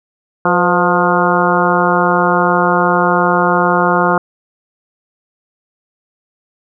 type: harmonic tone with a mistuned harmonic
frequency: 177.4 Hz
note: F3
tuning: 27 cents sharp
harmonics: 1 / 2 / 3 / 4 / 5 / 6 / 7 / 8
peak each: -18 / -18 / -18 / -18 / -18 / -18 / -18 / -18 dBFS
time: 0.45-4.18 s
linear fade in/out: 2 ms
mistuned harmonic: 3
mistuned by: -61 cents
effects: none